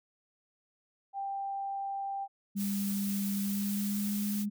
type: tone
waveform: sine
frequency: 789 Hz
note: G5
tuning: 11 cents sharp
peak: -33 dBFS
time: 1.13-2.28 s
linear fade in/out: 50 ms
type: tone with pitch glide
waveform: sine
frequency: 200 to 206.1 Hz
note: G3 to G#3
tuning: +35 to -13 cents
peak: -30 dBFS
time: 2.55-4.5 s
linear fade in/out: 20 ms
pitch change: +52 cents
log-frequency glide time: 3.36-4.29 s
type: noise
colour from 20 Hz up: blue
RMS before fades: -40 dBFS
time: 2.56-4.46 s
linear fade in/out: 50 ms
effects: none